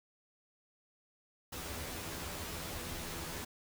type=noise with comb filter; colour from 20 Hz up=pink; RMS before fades=-42 dBFS; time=1.52-3.45 s; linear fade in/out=10 ms; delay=12 ms; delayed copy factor=+0.8; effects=none